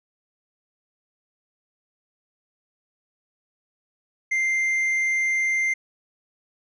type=tone with hard clipping; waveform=sine; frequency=2093 Hz; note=C7; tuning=in tune; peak=-21 dBFS; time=4.31-5.74 s; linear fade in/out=10 ms; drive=3 dB; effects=resampled to 24000 Hz